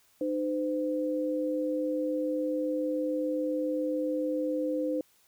sine tone pair together, 304.5 / 511.7 Hz, D#4 / C5, -37 / -39 cents, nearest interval major sixth, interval 898 cents, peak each -30 / -30 dBFS, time 0.21-5.01 s, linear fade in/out 2 ms, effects white hiss -65 dBFS RMS until 5.27 s

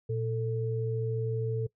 sine tone pair together, 117.5 / 443.6 Hz, A#2 / A4, +14 / +14 cents, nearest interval octave + major seventh, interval 2300 cents, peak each -30 / -32 dBFS, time 0.09-1.67 s, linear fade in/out 10 ms, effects noise-tail reverb RT60 0.1 s tail -21 dB re dry

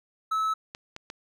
triangle tone, 1300 Hz, E6, 24 cents flat, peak -22 dBFS, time 0.31-0.54 s, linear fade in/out 10 ms
clicks, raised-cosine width 0.2 ms, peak -21 dBFS, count 3, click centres 0.749 / 0.964 / 1.101 s
effects none

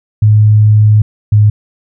sine tone pair in turn, 106.6 / 105.31 Hz, G#2 / G#2, +46 / +25 cents, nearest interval unison, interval 21 cents, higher first, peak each -3 dBFS, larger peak neither, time 0.22-1.02 / 1.32-1.5 s, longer first, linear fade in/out 5 ms, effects none

